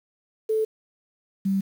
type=tone pair in turn; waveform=sine; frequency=437.4 / 194.37 Hz; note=A4 / G3; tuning=-10 / -14 cents; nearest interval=octave + major second; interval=1404 cents; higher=first; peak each=-20 dBFS; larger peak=neither; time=0.49-0.65 / 1.45-1.61 s; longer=neither; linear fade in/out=10 ms; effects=8-bit